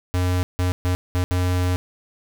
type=tone bursts at uneven times; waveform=square; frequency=90.3 Hz; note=F#2; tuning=42 cents flat; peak=-19 dBFS; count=5; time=0.14-0.43 / 0.59-0.72 / 0.85-0.95 / 1.15-1.24 / 1.31-1.76 s; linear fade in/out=0 ms; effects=none